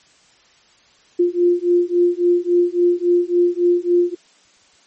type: beating tone pair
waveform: sine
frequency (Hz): 349.2 / 352.8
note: F4 / F4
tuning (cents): 0 / +18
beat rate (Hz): 3.6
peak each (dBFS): -16 / -16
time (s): 1.19-4.15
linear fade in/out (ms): 10
effects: white hiss -53 dBFS RMS until 4.86 s + MP3 32 kbps